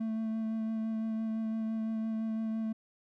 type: tone with vibrato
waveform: triangle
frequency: 221.7 Hz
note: A3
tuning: 13 cents sharp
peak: -29 dBFS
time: 0-2.73 s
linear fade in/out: 10 ms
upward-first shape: sine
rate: 5.9 Hz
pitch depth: 13 cents each way
effects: none